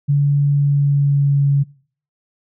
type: tone with pitch glide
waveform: sine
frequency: 142.9 to 140.69 Hz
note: D3 to C#3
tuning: -47 to +26 cents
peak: -11 dBFS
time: 0.08-1.64 s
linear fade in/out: 20 ms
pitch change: -27 cents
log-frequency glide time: 0.53-1.48 s
effects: noise-tail reverb RT60 0.5 s tail -23 dB re dry